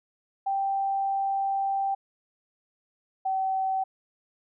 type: tone pair in turn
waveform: sine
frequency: 784 / 764.8 Hz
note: G5 / G5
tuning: 0 / -43 cents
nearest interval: unison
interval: 43 cents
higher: first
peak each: -24 dBFS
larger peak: neither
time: 0.46-1.95 / 3.25-3.84 s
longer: first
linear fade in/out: 10 ms
effects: none